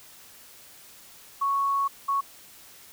sine tone bursts at uneven times, 1108.7 Hz, C#6, in tune, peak -22 dBFS, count 2, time 1.41-1.88 / 2.08-2.21 s, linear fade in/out 10 ms, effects white hiss -50 dBFS RMS until 2.92 s

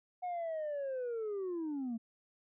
sine linear sweep, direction down, 732 to 220 Hz, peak -33 dBFS, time 0.22-1.98 s, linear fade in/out 20 ms, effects tanh soft clip ceiling -34 dBFS

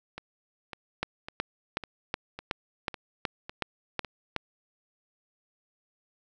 two click trains, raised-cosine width 0.3 ms, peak -22 / -12 dBFS, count 8 / 10, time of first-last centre 0.18-4.047 / 1.03-4.363 s, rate 1.81 / 2.7 Hz, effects none

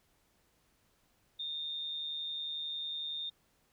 sine tone with amplitude modulation, 3647 Hz, A#7, 39 cents flat, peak -34 dBFS, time 1.39-3.3 s, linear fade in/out 10 ms, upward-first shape sine, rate 151 Hz, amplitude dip 45%, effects pink hiss -72 dBFS RMS until 3.72 s

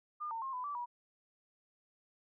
sine tone with pitch steps, 1208 / 908 / 1068 / 1002 / 1159 / 965 Hz, D6 / A#5 / C6 / B5 / D6 / B5, +48 / -46 / +35 / +25 / -23 / -40 cents, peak -37 dBFS, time 0.2-0.86 s, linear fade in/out 20 ms, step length 110 ms, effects none

